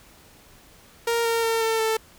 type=tone with pitch steps; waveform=sawtooth; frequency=465.9 / 460 / 454.2 / 448.5 / 442.8 Hz; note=A#4 / A#4 / A#4 / A4 / A4; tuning=-1 / -23 / -45 / +33 / +11 cents; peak=-17 dBFS; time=1.07-1.97 s; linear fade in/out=5 ms; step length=180 ms; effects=pink hiss -52 dBFS RMS until 2.18 s